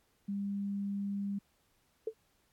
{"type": "tone", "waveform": "sine", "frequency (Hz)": 200.1, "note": "G3", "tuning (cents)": 36, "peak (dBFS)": -33, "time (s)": [0.28, 1.39], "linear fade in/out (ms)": 10}
{"type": "tone with exponential decay", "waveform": "sine", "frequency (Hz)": 442.7, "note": "A4", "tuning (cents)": 11, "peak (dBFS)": -28, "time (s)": [2.07, 2.14], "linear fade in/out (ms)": 5, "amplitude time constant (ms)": 15}
{"effects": ["pink hiss -73 dBFS RMS until 2.52 s", "AAC 64 kbps"]}